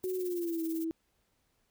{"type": "noise with tremolo", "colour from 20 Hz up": "violet", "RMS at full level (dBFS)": -43, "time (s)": [0.03, 0.85], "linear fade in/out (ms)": 10, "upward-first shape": "triangle", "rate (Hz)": 18, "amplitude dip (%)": 80}
{"type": "tone with pitch glide", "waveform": "sine", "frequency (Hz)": [370, 325.8], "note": ["F#4", "E4"], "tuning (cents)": [0, -20], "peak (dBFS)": -31, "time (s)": [0.04, 0.91], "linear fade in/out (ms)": 0, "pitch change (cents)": -220, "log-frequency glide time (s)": [0.17, 0.62]}
{"effects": ["pink hiss -75 dBFS RMS until 1.7 s"]}